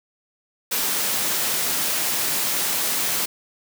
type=high-pass noise; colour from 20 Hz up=white; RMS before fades=-23 dBFS; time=0.71-3.26 s; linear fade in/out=10 ms; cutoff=130 Hz; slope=24 dB/octave; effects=none